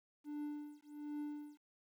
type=tone with tremolo; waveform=triangle; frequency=295.5 Hz; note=D4; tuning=11 cents sharp; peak=-37 dBFS; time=0.24-1.6 s; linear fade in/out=50 ms; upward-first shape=triangle; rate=1.3 Hz; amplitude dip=100%; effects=12-bit